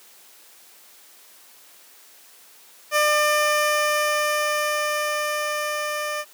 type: tone with level ramp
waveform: 15% pulse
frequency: 599 Hz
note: D5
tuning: 34 cents sharp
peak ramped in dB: -10 to -19 dBFS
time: 2.91-6.25 s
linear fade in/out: 50 ms
effects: white hiss -50 dBFS RMS until 6.33 s + high-pass 300 Hz 12 dB/octave